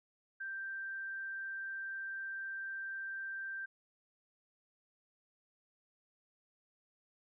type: tone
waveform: sine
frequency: 1571 Hz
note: G6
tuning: 3 cents sharp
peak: -39 dBFS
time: 0.4-3.66 s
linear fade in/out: 10 ms
effects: none